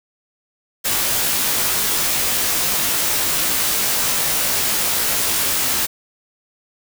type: noise with comb filter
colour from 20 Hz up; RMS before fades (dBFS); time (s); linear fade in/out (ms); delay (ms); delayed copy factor
white; -19; 0.84-5.87; 20; 17; -1
effects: none